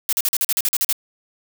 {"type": "noise bursts", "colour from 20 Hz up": "blue", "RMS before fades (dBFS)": -19, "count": 11, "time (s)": [0.09, 0.927], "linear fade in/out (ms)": 0, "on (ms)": 37, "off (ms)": 43, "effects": []}